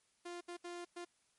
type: tone bursts at uneven times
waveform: sawtooth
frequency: 349.2 Hz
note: F4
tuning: in tune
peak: -40 dBFS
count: 4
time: 0.25-0.41 / 0.48-0.57 / 0.64-0.85 / 0.96-1.05 s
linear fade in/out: 10 ms
effects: white hiss -75 dBFS RMS until 1.38 s + MP3 48 kbps